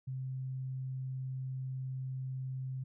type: tone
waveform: sine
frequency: 130.81 Hz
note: C3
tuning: in tune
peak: -36 dBFS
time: 0.07-2.84 s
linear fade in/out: 10 ms
effects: none